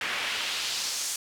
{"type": "noise with band-pass filter sweep", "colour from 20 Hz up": "pink", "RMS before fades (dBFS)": -31, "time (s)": [0.01, 1.16], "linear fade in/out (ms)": 2, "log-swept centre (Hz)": [1900, 7400], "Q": 1.4, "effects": []}